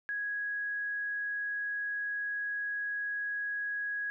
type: tone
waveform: sine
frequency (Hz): 1661.2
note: G#6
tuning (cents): 0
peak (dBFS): -32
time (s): 0.09-4.1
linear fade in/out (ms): 0
effects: none